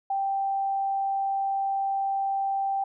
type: tone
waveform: sine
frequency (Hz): 784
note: G5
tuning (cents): 0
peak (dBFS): -24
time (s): 0.1-2.84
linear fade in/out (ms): 5
effects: none